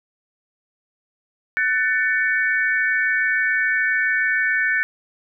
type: tone cluster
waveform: sine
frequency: 1501 / 1774 / 2244 Hz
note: F#6 / A6 / C#7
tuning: +24 / +14 / +21 cents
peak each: -21 / -20 / -25 dBFS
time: 1.57-4.83 s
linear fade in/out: 0 ms
effects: none